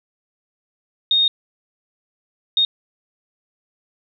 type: tone bursts at uneven times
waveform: sine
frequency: 3703 Hz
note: A#7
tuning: 12 cents flat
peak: -13 dBFS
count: 2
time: 1.11-1.28 / 2.57-2.65 s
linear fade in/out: 2 ms
effects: none